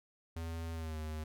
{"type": "tone with pitch glide", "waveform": "square", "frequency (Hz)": [82.41, 77.78], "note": ["E2", "D#2"], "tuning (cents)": [0, 0], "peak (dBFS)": -39, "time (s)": [0.36, 1.24], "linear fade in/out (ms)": 5, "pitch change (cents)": -100, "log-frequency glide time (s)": [0.73, 0.98], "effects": []}